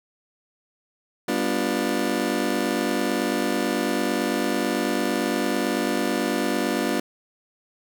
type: chord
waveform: 30% pulse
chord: G dominant seventh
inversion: none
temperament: just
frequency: 196 / 245 / 294 / 352.8 Hz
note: G3 / B3 / D4 / F4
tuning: 0 / -14 / +2 / +18 cents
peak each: -28 / -24 / -25 / -25 dBFS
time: 1.28-7 s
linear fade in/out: 5 ms
effects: none